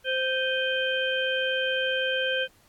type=harmonic tone with a mistuned harmonic; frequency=521 Hz; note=C5; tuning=7 cents flat; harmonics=1 / 3 / 5 / 6; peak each=-28 / -28 / -34 / -30 dBFS; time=0.04-2.48 s; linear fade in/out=50 ms; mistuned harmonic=5; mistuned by=-83 cents; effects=pink hiss -61 dBFS RMS until 2.68 s + AAC 64 kbps